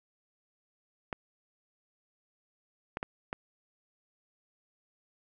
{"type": "clicks", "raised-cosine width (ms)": 0.5, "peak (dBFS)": -19, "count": 4, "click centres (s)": [1.128, 2.971, 3.029, 3.329], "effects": []}